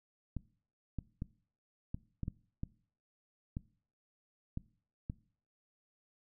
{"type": "clicks", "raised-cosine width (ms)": 5, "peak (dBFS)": -25, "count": 10, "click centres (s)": [0.367, 0.987, 1.221, 1.945, 2.233, 2.281, 2.634, 3.569, 4.574, 5.099], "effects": ["noise-tail reverb RT60 0.5 s tail -21 dB re dry"]}